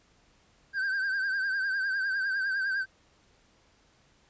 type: tone with vibrato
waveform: triangle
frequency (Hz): 1570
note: G6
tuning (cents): +2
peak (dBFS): -25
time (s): 0.73-2.86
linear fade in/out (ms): 50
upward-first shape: triangle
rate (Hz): 9.9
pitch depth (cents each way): 73
effects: pink hiss -64 dBFS RMS until 4.29 s + resampled to 16000 Hz